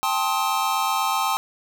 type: chord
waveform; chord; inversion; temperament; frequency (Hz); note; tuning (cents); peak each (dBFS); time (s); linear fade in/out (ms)
square; A half-diminished seventh; third; just; 792 / 880 / 1056 / 1267.2; G5 / A5 / C6 / Eb6; +18 / 0 / +16 / +31; -27; 0.03-1.37; 0
effects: 8-bit